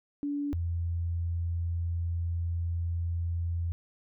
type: tone pair in turn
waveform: sine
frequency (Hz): 287.7 / 84.99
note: D4 / F2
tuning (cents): -36 / -47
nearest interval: octave + major sixth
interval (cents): 2111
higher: first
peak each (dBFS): -29 / -28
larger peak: second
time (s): 0.23-0.53 / 0.53-3.72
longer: second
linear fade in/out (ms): 0
effects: none